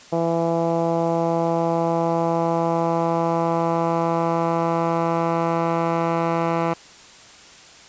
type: tone with low-pass filter sweep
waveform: 10% pulse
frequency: 166.9 Hz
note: E3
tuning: 22 cents sharp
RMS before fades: -21 dBFS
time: 0.12-6.74 s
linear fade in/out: 10 ms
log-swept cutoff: 680 to 1600 Hz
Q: 1.5
effects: white hiss -45 dBFS RMS until 7.88 s + resampled to 16000 Hz